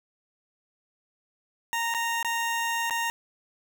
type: tone with dropouts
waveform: 20% pulse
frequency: 927 Hz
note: A#5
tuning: 10 cents flat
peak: -21 dBFS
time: 1.73-3.1 s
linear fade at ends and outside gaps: 0 ms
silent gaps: 1.94-1.947 / 2.228-2.247 / 2.898-2.908 s
effects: none